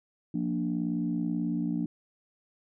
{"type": "chord", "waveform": "sine", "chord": "Bb major", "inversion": "second", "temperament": "equal", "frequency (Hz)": [174.61, 233.1, 293.7], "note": ["F3", "Bb3", "D4"], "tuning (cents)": [0, 0, 0], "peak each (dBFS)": -31, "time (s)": [0.34, 1.86], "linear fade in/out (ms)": 5, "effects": ["tanh soft clip ceiling -19 dBFS"]}